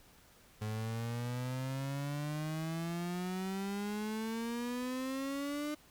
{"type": "exponential sweep", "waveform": "35% pulse", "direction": "up", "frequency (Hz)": [106.4, 301.3], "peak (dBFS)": -34, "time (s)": [0.61, 5.75], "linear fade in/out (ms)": 10, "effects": ["pink hiss -62 dBFS RMS until 5.9 s"]}